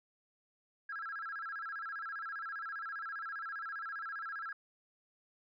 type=tone with vibrato; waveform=sine; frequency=1480 Hz; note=F#6; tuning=in tune; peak=-38 dBFS; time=0.89-4.53 s; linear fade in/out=5 ms; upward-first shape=square; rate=15 Hz; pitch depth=180 cents each way; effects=tanh soft clip ceiling -34 dBFS